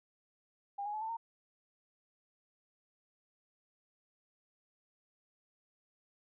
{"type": "tone with pitch steps", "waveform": "sine", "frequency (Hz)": [804, 830.9, 858.7, 887.5, 917.2], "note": ["G5", "G#5", "A5", "A5", "A#5"], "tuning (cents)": [44, 1, -42, 15, -28], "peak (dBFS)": -36, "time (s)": [0.78, 1.17], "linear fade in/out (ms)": 10, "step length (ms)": 78, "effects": []}